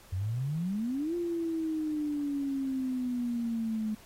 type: exponential two-way sweep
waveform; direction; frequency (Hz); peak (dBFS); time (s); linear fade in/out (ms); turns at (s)
sine; up then down; 87.8 to 349.2 to 213.4; -29; 0.12-3.95; 10; 1.15
effects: pink hiss -56 dBFS RMS until 4.05 s + AAC 48 kbps